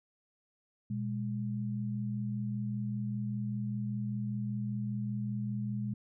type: tone pair together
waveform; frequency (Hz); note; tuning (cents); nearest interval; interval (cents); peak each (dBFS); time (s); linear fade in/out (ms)
sine; 120.8 / 205.9; B2 / G#3; -38 / -15; major sixth; 923; -35 / -35; 0.9-5.94; 5
effects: none